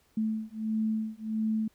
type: beating tone pair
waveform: sine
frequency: 218.1 / 219.6 Hz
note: A3 / A3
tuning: -15 / -3 cents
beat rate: 1.5 Hz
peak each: -31 / -31 dBFS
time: 0.17-1.68 s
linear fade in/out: 5 ms
effects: pink hiss -67 dBFS RMS until 1.74 s